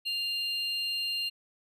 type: tone pair together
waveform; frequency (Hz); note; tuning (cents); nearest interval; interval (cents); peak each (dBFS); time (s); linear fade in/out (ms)
triangle; 2795 / 4193; F7 / C8; +1 / +3; perfect fifth; 702; -30 / -32; 0.05-1.3; 20
effects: none